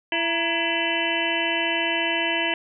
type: harmonic tone with a mistuned harmonic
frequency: 334.3 Hz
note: E4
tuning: 24 cents sharp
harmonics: 1 / 2 / 3 / 5 / 6 / 7 / 8 / 9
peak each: -30 / -30 / -31 / -30 / -29 / -32 / -28 / -28 dBFS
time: 0.12-2.54 s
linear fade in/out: 2 ms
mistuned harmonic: 3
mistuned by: -97 cents
effects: none